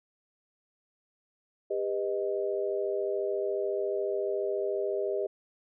sine chord, G augmented, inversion none, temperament equal with one note detuned, 399.8 / 493.9 / 622.3 Hz, G4 / B4 / D#5, +34 / 0 / 0 cents, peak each -30 / -35 / -33 dBFS, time 1.7-5.27 s, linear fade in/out 10 ms, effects none

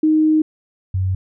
sine tone pair in turn, 311.1 / 93.89 Hz, D#4 / F#2, 0 / +26 cents, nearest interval octave + major sixth, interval 2074 cents, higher first, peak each -11 / -16 dBFS, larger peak first, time 0.03-0.42 / 0.94-1.15 s, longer first, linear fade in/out 5 ms, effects none

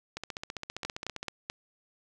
two click trains, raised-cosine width 0.2 ms, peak -16 / -19 dBFS, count 4 / 17, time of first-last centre 0.85-1.499 / 0.17-1.23 s, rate 4.62 / 15.1 Hz, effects none

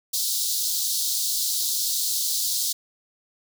pink high-pass noise, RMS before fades -25 dBFS, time 0.13-2.73 s, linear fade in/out 10 ms, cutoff 3800 Hz, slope 48 dB/octave, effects none

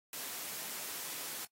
white high-pass noise, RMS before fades -42 dBFS, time 0.13-1.45 s, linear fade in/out 2 ms, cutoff 170 Hz, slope 12 dB/octave, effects noise-tail reverb RT60 0.1 s tail -21 dB re dry + AAC 48 kbps

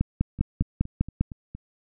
two click trains, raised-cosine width 5 ms, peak -24 / -9 dBFS, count 6 / 7, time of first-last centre 0.39-1.55 / 0.01-1.21 s, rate 4.31 / 5 Hz, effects none

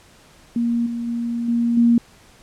sine tone with level steps, 235.2 Hz, A#3, 16 cents sharp, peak -17 / -23 / -21 / -16 / -11 dBFS, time 0.56-1.98 s, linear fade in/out 2 ms, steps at 0.86 / 1.07 / 1.48 / 1.77 s, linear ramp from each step 5 ms, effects pink hiss -50 dBFS RMS until 2.42 s + low-pass 10000 Hz 12 dB/octave

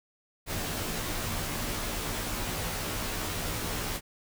pink noise with comb filter, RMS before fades -33 dBFS, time 0.46-4.01 s, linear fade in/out 50 ms, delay 15 ms, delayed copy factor -0.85, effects none

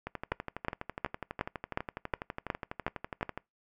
two click trains, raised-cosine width 0.5 ms, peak -21 / -14 dBFS, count 41 / 9, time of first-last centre 0.07-3.376 / 0.32-3.229 s, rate 12.1 / 2.75 Hz, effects noise-tail reverb RT60 0.2 s tail -24 dB re dry

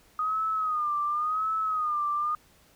sine tone with vibrato, 1239 Hz, D#6, 8 cents flat, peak -25 dBFS, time 0.19-2.35 s, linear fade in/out 2 ms, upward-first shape sine, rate 0.92 Hz, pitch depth 88 cents each way, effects pink hiss -60 dBFS RMS until 2.75 s

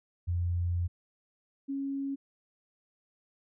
sine tone pair in turn, 87.31 / 275.4 Hz, F2 / C#4, 0 / -11 cents, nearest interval octave + minor sixth, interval 1989 cents, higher second, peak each -27 / -31 dBFS, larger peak first, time 0.27-0.88 / 1.68-2.16 s, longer first, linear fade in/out 20 ms, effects none

